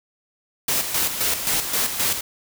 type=noise with tremolo; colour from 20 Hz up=white; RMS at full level=-21 dBFS; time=0.68-2.21 s; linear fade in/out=5 ms; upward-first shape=square; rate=3.8 Hz; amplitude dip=55%; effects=none

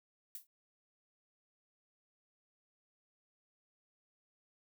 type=noise with exponential decay; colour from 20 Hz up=violet; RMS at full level=-41 dBFS; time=0.35-0.47 s; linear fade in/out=2 ms; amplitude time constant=26 ms; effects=none

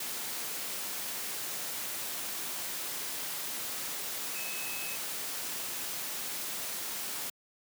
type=tone in noise; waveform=sine; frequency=2579 Hz; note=E7; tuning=39 cents flat; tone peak=-41 dBFS; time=4.35-4.96 s; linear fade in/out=5 ms; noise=white; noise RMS=-37 dBFS; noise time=0-7.3 s; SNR=-7 dB; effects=high-pass 150 Hz 12 dB/octave

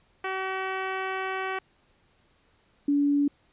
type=tone pair in turn; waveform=10% pulse / sine; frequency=380 / 286.4 Hz; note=F#4 / D4; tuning=+46 / -43 cents; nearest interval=perfect fourth; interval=489 cents; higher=first; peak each=-20 dBFS; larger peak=neither; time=0.24-1.59 / 2.88-3.28 s; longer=first; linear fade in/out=5 ms; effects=pink hiss -65 dBFS RMS until 3.52 s + resampled to 8000 Hz

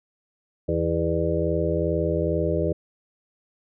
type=harmonic tone with a mistuned harmonic; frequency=82.41 Hz; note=E2; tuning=in tune; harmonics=1 / 2 / 4 / 5 / 6 / 7; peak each=-28 / -28 / -28 / -28 / -28 / -28 dBFS; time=0.68-2.73 s; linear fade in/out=10 ms; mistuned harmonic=7; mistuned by=+50 cents; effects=none

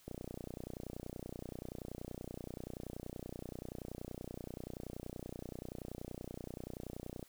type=click train; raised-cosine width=2 ms; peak=-30 dBFS; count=219; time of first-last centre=0.08-7.228 s; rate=30.5 Hz; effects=white hiss -65 dBFS RMS until 7.28 s

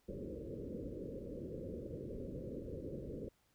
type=low-pass noise; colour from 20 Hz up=white; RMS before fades=-45 dBFS; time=0.08-3.29 s; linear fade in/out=10 ms; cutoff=550 Hz; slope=96 dB/octave; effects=pink hiss -75 dBFS RMS until 3.54 s

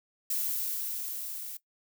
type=noise with level ramp; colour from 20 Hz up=violet; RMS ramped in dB=-30 to -40 dBFS; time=0.3-1.57 s; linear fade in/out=5 ms; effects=noise-tail reverb RT60 0.1 s tail -17 dB re dry

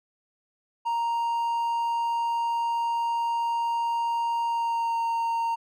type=tone with pitch glide; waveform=triangle; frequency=932.3 to 922.7 Hz; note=A#5 to A#5; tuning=0 to -18 cents; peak=-22 dBFS; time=0.85-5.56 s; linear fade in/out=20 ms; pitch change=-18 cents; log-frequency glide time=4.46-4.98 s; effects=none

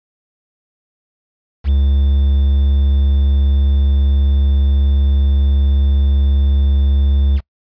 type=tone with quantisation; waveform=triangle; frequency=69.3 Hz; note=C#2; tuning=in tune; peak=-8 dBFS; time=1.64-7.41 s; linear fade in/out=50 ms; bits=6; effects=noise-tail reverb RT60 0.1 s tail -24 dB re dry + resampled to 11025 Hz

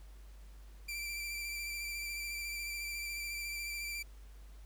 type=tone with vibrato; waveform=sawtooth; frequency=2349 Hz; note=D7; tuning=in tune; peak=-35 dBFS; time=0.88-4.03 s; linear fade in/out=10 ms; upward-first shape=square; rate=14 Hz; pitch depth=19 cents each way; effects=added 50 Hz sine -50 dBFS peak until 4.65 s + pink hiss -65 dBFS RMS until 4.65 s

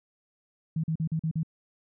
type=tone bursts; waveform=sine; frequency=160 Hz; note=D#3; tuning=49 cents sharp; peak=-25 dBFS; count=6; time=0.76-1.432 s; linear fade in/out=5 ms; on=77 ms; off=42 ms; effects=none

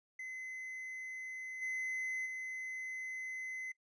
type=tone with level steps; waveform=triangle; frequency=2042 Hz; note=C7; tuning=43 cents flat; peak=-40 / -34 / -38 dBFS; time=0.19-3.72 s; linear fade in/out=5 ms; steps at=1.61 / 2.25 s; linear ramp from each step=20 ms; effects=noise-tail reverb RT60 0.1 s tail -22 dB re dry + resampled to 22050 Hz

